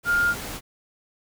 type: tone in noise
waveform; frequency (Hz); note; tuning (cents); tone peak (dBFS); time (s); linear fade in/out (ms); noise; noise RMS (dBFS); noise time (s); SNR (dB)
sine; 1409; F6; +15; -18; 0.05-0.35; 50; pink; -34; 0.03-0.61; +13
effects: none